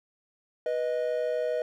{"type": "tone pair together", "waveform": "triangle", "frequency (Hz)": [490, 622.6], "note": ["B4", "D#5"], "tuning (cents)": [-14, 1], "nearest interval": "major third", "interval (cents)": 415, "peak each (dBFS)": -27, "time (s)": [0.66, 1.62], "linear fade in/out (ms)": 2, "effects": []}